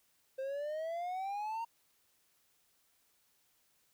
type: exponential sweep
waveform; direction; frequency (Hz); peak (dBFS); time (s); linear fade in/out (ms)
triangle; up; 523.3 to 931; -34; 0.38-1.65; 10
effects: white hiss -73 dBFS RMS until 3.93 s